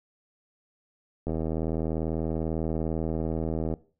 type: click train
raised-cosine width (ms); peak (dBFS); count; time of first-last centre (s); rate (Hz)
2; -17; 199; 1.27-3.739; 80.2
effects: noise-tail reverb RT60 0.4 s tail -18 dB re dry